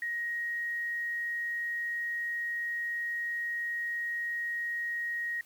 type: tone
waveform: sine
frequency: 1883 Hz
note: A#6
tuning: 17 cents sharp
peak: -31 dBFS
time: 0.02-5.41 s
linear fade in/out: 2 ms
effects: white hiss -61 dBFS RMS until 5.45 s

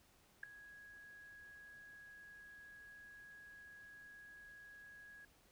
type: tone with ADSR envelope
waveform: sine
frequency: 1661.2 Hz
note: G#6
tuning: in tune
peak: -37 dBFS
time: 0.43-5.25 s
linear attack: 5 ms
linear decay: 3 ms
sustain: -18 dB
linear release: 3 ms
effects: pink hiss -70 dBFS RMS until 5.51 s

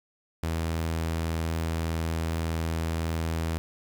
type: tone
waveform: sawtooth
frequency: 81.7 Hz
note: E2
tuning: 15 cents flat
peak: -23 dBFS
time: 0.43-3.58 s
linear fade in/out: 0 ms
effects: 9-bit

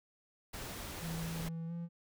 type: noise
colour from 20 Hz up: pink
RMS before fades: -44 dBFS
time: 0.53-1.49 s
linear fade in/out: 10 ms
type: tone with pitch glide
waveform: triangle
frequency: 164.81 to 169.84 Hz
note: E3 to F3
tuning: 0 to -48 cents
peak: -36 dBFS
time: 1-1.89 s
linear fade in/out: 50 ms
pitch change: +52 cents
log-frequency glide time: 1.67-1.72 s
effects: none

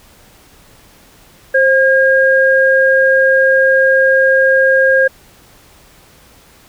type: tone pair together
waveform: sine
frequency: 529.8 / 1622 Hz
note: C5 / G#6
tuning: +22 / -41 cents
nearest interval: octave + perfect fifth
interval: 1937 cents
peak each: -10 dBFS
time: 1.54-5.08 s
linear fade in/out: 10 ms
effects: pink hiss -45 dBFS RMS until 6.68 s

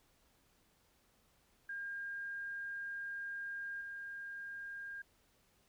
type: tone with level steps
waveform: sine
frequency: 1610 Hz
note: G6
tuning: 46 cents sharp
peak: -40 / -43 dBFS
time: 1.69-5.02 s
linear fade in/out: 5 ms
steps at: 3.81 s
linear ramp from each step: 2 ms
effects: pink hiss -72 dBFS RMS until 5.68 s

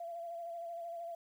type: tone with vibrato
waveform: sine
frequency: 680 Hz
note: F5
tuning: 46 cents flat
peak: -40 dBFS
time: 0-1.15 s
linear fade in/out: 5 ms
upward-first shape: sine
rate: 13 Hz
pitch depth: 30 cents each way
effects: 11-bit

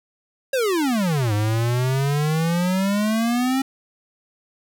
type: exponential two-way sweep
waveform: square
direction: down then up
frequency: 554.4 to 102.8 to 270.4 Hz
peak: -19 dBFS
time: 0.53-3.62 s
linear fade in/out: 5 ms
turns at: 1.33 s
effects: none

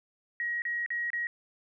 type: tone with dropouts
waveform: sine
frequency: 1897 Hz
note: A#6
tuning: 30 cents sharp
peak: -29 dBFS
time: 0.4-1.27 s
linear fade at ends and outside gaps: 1 ms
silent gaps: 0.62-0.652 / 0.862-0.904 / 1.103-1.132 s
effects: none

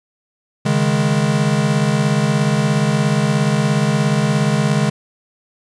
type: chord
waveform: square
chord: C# suspended second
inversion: none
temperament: equal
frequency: 138.59 / 155.56 / 207.7 Hz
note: C#3 / D#3 / G#3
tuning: 0 / 0 / 0 cents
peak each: -19 dBFS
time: 0.65-4.9 s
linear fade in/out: 10 ms
effects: resampled to 22050 Hz + 8-bit

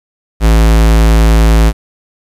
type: tone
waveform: square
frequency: 55 Hz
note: A1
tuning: in tune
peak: -5 dBFS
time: 0.4-1.73 s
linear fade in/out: 50 ms
effects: resampled to 32000 Hz + 7-bit

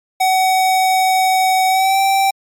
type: tone with pitch glide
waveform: square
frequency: 752 to 778.5 Hz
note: F#5 to G5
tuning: +28 to -12 cents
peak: -12 dBFS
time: 0.2-2.31 s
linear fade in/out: 10 ms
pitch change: +60 cents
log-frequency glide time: 1.68-1.99 s
effects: MP3 96 kbps

